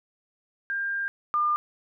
sine tone pair in turn, 1599 / 1203.4 Hz, G6 / D6, +34 / +42 cents, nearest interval perfect fourth, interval 492 cents, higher first, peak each -26 / -21 dBFS, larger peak second, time 0.7-1.08 / 1.34-1.56 s, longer first, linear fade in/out 0 ms, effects none

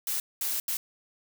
blue noise bursts at uneven times, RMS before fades -30 dBFS, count 3, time 0.07-0.2 / 0.41-0.6 / 0.68-0.77 s, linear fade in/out 2 ms, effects none

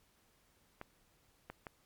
clicks, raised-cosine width 0.5 ms, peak -29 dBFS, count 3, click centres 0.814 / 1.5 / 1.668 s, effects pink hiss -71 dBFS RMS until 1.85 s + MP3 96 kbps

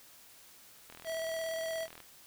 click train, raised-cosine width 0.3 ms, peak -33 dBFS, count 46, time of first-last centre 0.9-2.003 s, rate 40.8 Hz
square tone with vibrato, 651 Hz, E5, 22 cents flat, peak -35 dBFS, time 1.04-1.88 s, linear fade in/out 50 ms, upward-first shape sine, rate 17 Hz, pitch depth 15 cents each way
effects white hiss -57 dBFS RMS until 2.26 s

